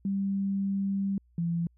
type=tone pair in turn; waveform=sine; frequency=196.5 / 169.34 Hz; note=G3 / E3; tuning=+4 / +47 cents; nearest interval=minor third; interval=257 cents; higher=first; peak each=-26 dBFS; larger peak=neither; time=0.05-1.18 / 1.38-1.67 s; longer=first; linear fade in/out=2 ms; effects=added 60 Hz sine -60 dBFS peak until 1.77 s